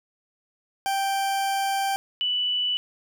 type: tone pair in turn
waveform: 40% pulse / sine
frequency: 784 / 2969 Hz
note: G5 / F#7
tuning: 0 / +5 cents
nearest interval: octave + major seventh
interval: 2305 cents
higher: second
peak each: -22 dBFS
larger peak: neither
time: 0.86-1.96 / 2.21-2.77 s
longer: first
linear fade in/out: 0 ms
effects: none